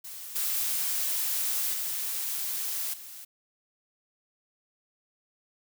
blue noise with level steps, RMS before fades -41 / -29 / -32 / -44 dBFS, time 0.04-3.25 s, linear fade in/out 10 ms, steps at 0.35 / 1.73 / 2.93 s, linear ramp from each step 10 ms, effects none

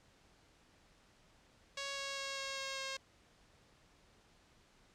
5% pulse tone with pitch steps, 554.4 / 550.9 / 547.4 / 543.9 / 540.5 / 537.1 Hz, C#5 / C#5 / C#5 / C#5 / C#5 / C5, 0 / -11 / -22 / -33 / -44 / +45 cents, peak -28 dBFS, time 1.77-2.97 s, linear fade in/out 5 ms, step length 200 ms, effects pink hiss -67 dBFS RMS until 4.94 s + low-pass 7000 Hz 12 dB/octave

